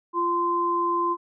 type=tone pair together; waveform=sine; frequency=345.7 / 1036 Hz; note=F4 / C6; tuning=-18 / -17 cents; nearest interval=octave + perfect fifth; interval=1901 cents; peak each=-27 / -22 dBFS; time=0.13-1.17 s; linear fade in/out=50 ms; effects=none